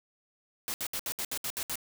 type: noise bursts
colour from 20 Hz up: white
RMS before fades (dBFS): -34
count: 9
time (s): 0.68-1.756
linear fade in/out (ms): 0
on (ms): 60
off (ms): 67
effects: none